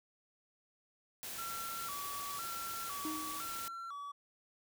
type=noise; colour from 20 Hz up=white; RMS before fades=-44 dBFS; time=1.23-3.68 s; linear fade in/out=0 ms
type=tone with vibrato; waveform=triangle; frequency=1244.5 Hz; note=D#6; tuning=in tune; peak=-40 dBFS; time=1.38-4.12 s; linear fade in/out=10 ms; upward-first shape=square; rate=0.99 Hz; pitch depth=150 cents each way
type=tone with exponential decay; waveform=triangle; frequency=311.1 Hz; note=D#4; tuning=in tune; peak=-34 dBFS; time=3.05-3.74 s; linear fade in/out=1 ms; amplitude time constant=150 ms
effects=none